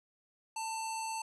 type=tone with low-pass filter; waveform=square; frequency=892 Hz; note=A5; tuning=23 cents sharp; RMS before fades=-38 dBFS; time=0.56-1.22 s; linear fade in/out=5 ms; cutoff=8500 Hz; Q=3.2; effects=none